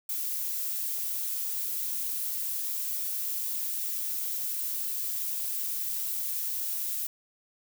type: noise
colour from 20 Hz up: violet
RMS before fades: -32 dBFS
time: 0.09-7.07 s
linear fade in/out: 5 ms
effects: none